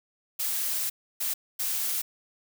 blue noise bursts at uneven times, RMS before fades -29 dBFS, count 3, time 0.39-0.9 / 1.2-1.34 / 1.59-2.02 s, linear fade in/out 10 ms, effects none

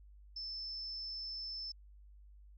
sine tone with amplitude modulation, 5274 Hz, E8, in tune, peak -39 dBFS, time 0.36-1.72 s, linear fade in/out 5 ms, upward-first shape sine, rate 285 Hz, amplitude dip 30%, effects added 50 Hz sine -55 dBFS peak until 2.57 s

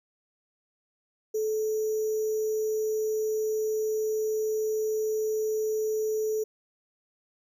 sine tone with sample-and-hold, 433.4 Hz, A4, 26 cents flat, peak -25 dBFS, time 1.34-6.44 s, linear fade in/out 10 ms, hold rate 6300 Hz, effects none

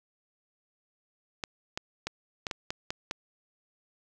clicks, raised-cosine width 0.2 ms, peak -15 dBFS, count 8, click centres 1.438 / 1.775 / 2.07 / 2.468 / 2.512 / 2.705 / 2.905 / 3.111 s, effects none

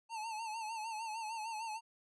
square tone with vibrato, 885 Hz, A5, 10 cents sharp, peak -40 dBFS, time 0.09-1.81 s, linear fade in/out 50 ms, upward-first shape sine, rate 6.6 Hz, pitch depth 72 cents each way, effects resampled to 24000 Hz

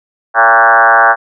sine tone with frequency modulation, 1147 Hz, D6, 41 cents flat, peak -4 dBFS, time 0.34-1.16 s, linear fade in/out 50 ms, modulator 116 Hz, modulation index 4.3, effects none

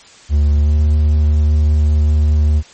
triangle tone with pitch glide, 73.2 to 75.43 Hz, D2 to D2, -5 to +47 cents, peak -7 dBFS, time 0.29-2.63 s, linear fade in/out 50 ms, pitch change +52 cents, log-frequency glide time 0.57-0.77 s, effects white hiss -42 dBFS RMS until 2.73 s + MP3 32 kbps

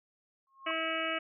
sine tone with exponential growth, 1079 Hz, C#6, 47 cents flat, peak -35 dBFS, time 0.47-0.71 s, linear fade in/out 1 ms, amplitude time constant 51 ms
harmonic tone, 323.5 Hz, E4, 32 cents flat, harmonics 1 / 2 / 4 / 5 / 6 / 7 / 8 / 9, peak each -41 / -37 / -37 / -41 / -42 / -38 / -41 / -39 dBFS, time 0.66-1.19 s, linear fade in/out 10 ms
effects none

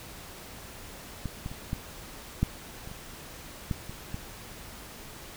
clicks, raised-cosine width 5 ms, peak -20 / -22 / -29 / -17 / -11 / -29 / -30 / -16 / -27 / -21 dBFS, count 10, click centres 1.257 / 1.461 / 1.515 / 1.731 / 2.43 / 2.874 / 2.915 / 3.712 / 3.895 / 4.144 s, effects pink hiss -45 dBFS RMS until 5.36 s

